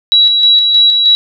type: tone with tremolo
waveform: sine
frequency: 3898 Hz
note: B7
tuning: 23 cents flat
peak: -4 dBFS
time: 0.12-1.15 s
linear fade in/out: 0 ms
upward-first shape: square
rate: 3.2 Hz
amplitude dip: 35%
effects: none